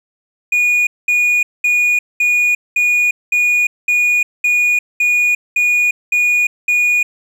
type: tone bursts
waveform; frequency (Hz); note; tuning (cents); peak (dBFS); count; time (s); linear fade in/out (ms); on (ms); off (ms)
triangle; 2451; D#7; -27; -9; 12; 0.52-7.03; 5; 350; 210
effects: none